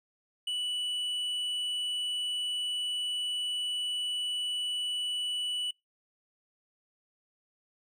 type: tone with hard clipping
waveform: sine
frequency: 2960 Hz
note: F#7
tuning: in tune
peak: -31 dBFS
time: 0.47-5.71 s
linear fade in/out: 5 ms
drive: 4 dB
effects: noise-tail reverb RT60 0.2 s tail -25 dB re dry